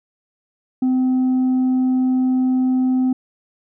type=tone with tanh clipping; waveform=sine; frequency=256.8 Hz; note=C4; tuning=32 cents flat; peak=-15 dBFS; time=0.82-3.13 s; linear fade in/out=5 ms; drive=2 dB; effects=none